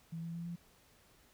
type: tone with pitch steps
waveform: sine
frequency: 164.81 / 167.11 / 169.44 / 171.81 Hz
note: E3 / E3 / E3 / F3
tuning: 0 / +24 / +48 / -28 cents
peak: -39 dBFS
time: 0.12-0.56 s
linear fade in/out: 10 ms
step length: 110 ms
effects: pink hiss -66 dBFS RMS until 1.33 s